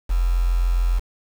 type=tone with quantisation; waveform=sine; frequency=43.55 Hz; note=F1; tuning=4 cents flat; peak=-16 dBFS; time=0.09-1 s; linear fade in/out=20 ms; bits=6; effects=none